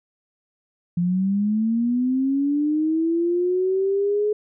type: linear sweep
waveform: sine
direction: up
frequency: 171.3 to 424.1 Hz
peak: -18 dBFS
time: 0.97-4.33 s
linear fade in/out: 5 ms
effects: none